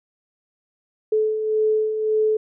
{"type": "beating tone pair", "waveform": "sine", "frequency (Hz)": [431.2, 433], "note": ["A4", "A4"], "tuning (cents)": [-35, -28], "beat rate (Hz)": 1.8, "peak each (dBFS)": [-27, -18], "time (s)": [1.12, 2.37], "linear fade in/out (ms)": 5, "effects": []}